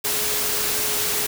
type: tone in noise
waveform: sine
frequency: 422.8 Hz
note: G#4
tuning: 31 cents sharp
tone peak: -34 dBFS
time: 0.04-1.27 s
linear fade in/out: 10 ms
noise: white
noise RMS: -23 dBFS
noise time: 0.04-1.27 s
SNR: -14 dB
effects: none